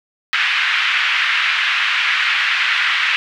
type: band-pass noise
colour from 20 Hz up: white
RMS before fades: -17 dBFS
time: 0.33-3.16 s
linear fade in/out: 0 ms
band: 1400 to 2800 Hz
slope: 24 dB/octave
effects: none